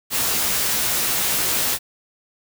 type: noise with comb filter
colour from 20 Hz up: white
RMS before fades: -21 dBFS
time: 0.1-1.79 s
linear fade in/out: 50 ms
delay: 16 ms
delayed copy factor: +0.5
effects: none